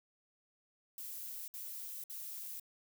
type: noise bursts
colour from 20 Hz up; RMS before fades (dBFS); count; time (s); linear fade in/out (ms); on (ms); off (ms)
violet; -45; 3; 0.98-2.598; 2; 500; 59
effects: none